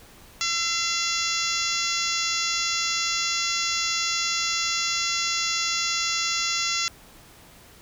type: harmonic tone with a mistuned harmonic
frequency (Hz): 683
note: F5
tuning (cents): -39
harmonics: 2 / 3 / 4 / 5 / 6 / 7 / 8 / 9 / 10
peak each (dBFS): -32 / -32 / -32 / -32 / -32 / -32 / -32 / -32 / -32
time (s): 0.41-6.88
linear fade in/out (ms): 0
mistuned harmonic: 2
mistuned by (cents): -20
effects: pink hiss -50 dBFS RMS until 7.81 s